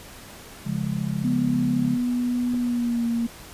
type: chord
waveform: sine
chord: Db major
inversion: none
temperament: just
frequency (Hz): 138.59 / 173.24 / 207.9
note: Db3 / F3 / Ab3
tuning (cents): 0 / -14 / +2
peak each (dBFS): -28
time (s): 0.64-1.98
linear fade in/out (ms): 50
type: tone with pitch glide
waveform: sine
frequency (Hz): 245.1 to 233.4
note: B3 to A#3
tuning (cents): -13 to +2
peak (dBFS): -21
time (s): 1.24-3.27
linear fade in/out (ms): 10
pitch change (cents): -85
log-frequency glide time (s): 2.56-3.07
type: clicks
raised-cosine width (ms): 2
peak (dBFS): -26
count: 2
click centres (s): 2.537 / 2.546
effects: pink hiss -43 dBFS RMS until 3.53 s + resampled to 32000 Hz